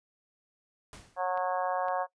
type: noise with exponential decay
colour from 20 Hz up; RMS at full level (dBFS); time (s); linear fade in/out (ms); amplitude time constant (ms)
pink; -45; 0.93-1.32; 1; 84
type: harmonic tone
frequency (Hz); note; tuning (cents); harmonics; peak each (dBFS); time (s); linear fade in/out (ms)
182.9; F#3; -20; 3 / 4 / 5 / 6 / 7 / 8 / 9; -33 / -31 / -35 / -36 / -46 / -48 / -42; 1.16-2.07; 50
type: clicks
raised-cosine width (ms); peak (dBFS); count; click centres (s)
0.3; -33; 2; 1.375 / 1.884
effects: noise-tail reverb RT60 0.1 s tail -20 dB re dry + resampled to 22050 Hz